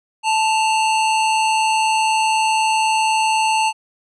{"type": "tone pair together", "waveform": "square", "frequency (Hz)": [880, 2792], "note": ["A5", "F7"], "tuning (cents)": [0, -1], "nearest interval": "octave + minor sixth", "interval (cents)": 1999, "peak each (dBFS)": [-16, -24], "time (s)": [0.23, 3.73], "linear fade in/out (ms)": 50, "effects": ["resampled to 22050 Hz"]}